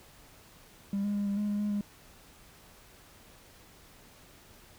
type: tone with pitch steps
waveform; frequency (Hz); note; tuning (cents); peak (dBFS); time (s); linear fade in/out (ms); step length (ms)
triangle; 199 / 204.7 / 203.2 / 200.4 / 207.9 / 205.4 / 207.9 / 204.5; G3 / G#3 / G#3 / G3 / G#3 / G#3 / G#3 / G#3; +26 / -25 / -38 / +38 / +2 / -19 / +2 / -26; -25; 0.93-1.81; 2; 110
effects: tanh soft clip ceiling -24 dBFS + pink hiss -56 dBFS RMS until 4.78 s